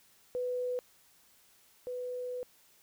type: tone pair in turn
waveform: sine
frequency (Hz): 497.2 / 497.2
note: B4 / B4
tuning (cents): +12 / +12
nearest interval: unison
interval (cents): 0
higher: neither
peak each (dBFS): -31 / -35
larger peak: first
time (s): 0.35-0.79 / 1.87-2.43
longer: second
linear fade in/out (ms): 0
effects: white hiss -64 dBFS RMS until 2.82 s